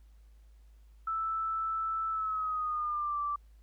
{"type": "tone with pitch glide", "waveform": "sine", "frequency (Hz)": [1318.5, 1167.9], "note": ["E6", "D6"], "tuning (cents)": [0, -10], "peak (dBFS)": -30, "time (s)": [1.07, 3.36], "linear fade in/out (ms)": 5, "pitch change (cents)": -210, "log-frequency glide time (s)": [2.1, 3.2], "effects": ["added 53 Hz sine -54 dBFS peak until 3.62 s", "pink hiss -74 dBFS RMS until 3.62 s"]}